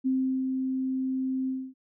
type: tone with ADSR envelope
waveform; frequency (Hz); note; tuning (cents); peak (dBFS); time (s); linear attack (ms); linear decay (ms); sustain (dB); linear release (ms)
sine; 261.6; C4; 0; -22; 0.04-1.74; 25; 370; -4; 260
effects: none